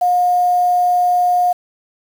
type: tone with quantisation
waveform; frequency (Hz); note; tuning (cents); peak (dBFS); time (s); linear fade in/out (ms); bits
sine; 716; F5; +43; -11; 0.01-1.53; 10; 6
effects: none